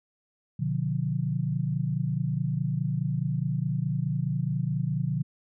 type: chord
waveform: sine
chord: B diminished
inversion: none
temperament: just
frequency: 123.47 / 148.16 / 177.8 Hz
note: B2 / D3 / F3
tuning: 0 / +16 / +31 cents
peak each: -30 / -28 / -31 dBFS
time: 0.59-5.23 s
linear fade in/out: 10 ms
effects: none